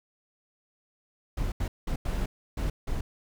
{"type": "noise bursts at uneven times", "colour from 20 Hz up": "brown", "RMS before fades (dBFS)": -29, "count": 6, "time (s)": [[1.37, 1.52], [1.6, 1.68], [1.87, 1.96], [2.05, 2.26], [2.57, 2.7], [2.87, 3.01]], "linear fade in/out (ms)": 5, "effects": []}